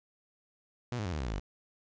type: tone with pitch steps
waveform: sawtooth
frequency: 122.2 / 104.55 / 89.46 / 76.54 / 65.49 / 56.03 / 47.94 Hz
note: B2 / G#2 / F2 / D#2 / C2 / A1 / G1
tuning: -18 / +12 / +42 / -28 / +2 / +32 / -38 cents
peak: -29 dBFS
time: 0.92-1.396 s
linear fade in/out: 0 ms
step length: 68 ms
effects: resampled to 16000 Hz + 11-bit